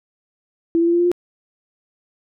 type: tone with pitch steps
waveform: sine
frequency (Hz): 333.5 / 337.4 / 341.3 / 345.3 / 349.3 / 353.3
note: E4 / E4 / F4 / F4 / F4 / F4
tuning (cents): +20 / +40 / -40 / -20 / 0 / +20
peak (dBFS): -13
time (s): 0.75-1.116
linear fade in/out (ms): 0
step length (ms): 61
effects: none